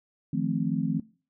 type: chord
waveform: sine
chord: F dominant seventh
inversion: third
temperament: just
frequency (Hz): 157.15 / 174.61 / 218.3 / 261.9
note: Eb3 / F3 / A3 / C4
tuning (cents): +18 / 0 / -13 / +2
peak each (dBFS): -30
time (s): 0.33-1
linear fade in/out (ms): 5
effects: noise-tail reverb RT60 0.4 s tail -22 dB re dry